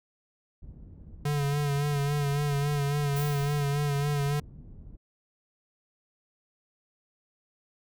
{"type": "low-pass noise", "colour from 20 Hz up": "pink", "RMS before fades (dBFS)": -46, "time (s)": [0.62, 4.97], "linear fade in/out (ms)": 10, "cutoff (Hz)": 180, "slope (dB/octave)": 12}
{"type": "tone with vibrato", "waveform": "square", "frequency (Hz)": 143.8, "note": "D3", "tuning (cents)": -36, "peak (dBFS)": -26, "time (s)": [1.25, 4.4], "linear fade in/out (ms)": 5, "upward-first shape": "sine", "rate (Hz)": 3.6, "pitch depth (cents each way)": 39}
{"type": "noise with exponential decay", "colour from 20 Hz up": "violet", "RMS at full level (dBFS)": -37, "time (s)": [3.16, 3.95], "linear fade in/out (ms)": 5, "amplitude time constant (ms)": 170}
{"effects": []}